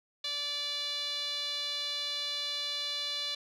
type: tone with band-pass filter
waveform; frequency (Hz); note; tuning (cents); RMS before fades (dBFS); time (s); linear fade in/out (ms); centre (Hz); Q
sawtooth; 581; D5; -19; -35; 0.24-3.35; 5; 3800; 8.4
effects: none